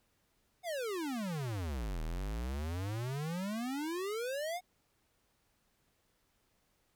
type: exponential two-way sweep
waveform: square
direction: down then up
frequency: 742 to 37.97 to 742 Hz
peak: -36 dBFS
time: 0.63-4.61 s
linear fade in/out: 50 ms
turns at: 2.02 s
effects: pink hiss -75 dBFS RMS until 6.95 s